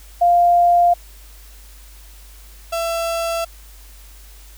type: tone pair in turn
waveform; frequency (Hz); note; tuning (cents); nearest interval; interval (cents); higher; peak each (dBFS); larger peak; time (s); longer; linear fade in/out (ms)
sine / 35% pulse; 698.5 / 669.2; F5 / E5; 0 / +26; minor second; 74; first; -10 / -18; first; 0.21-0.94 / 2.72-3.45; neither; 10
effects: added 50 Hz sine -40 dBFS peak until 4.57 s + white hiss -47 dBFS RMS until 4.57 s